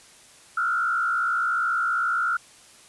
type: tone with frequency modulation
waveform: sine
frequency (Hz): 1384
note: F6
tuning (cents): -16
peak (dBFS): -21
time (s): 0.57-2.37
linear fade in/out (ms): 5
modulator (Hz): 61.3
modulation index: 1.1
effects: white hiss -51 dBFS RMS until 2.88 s + resampled to 24000 Hz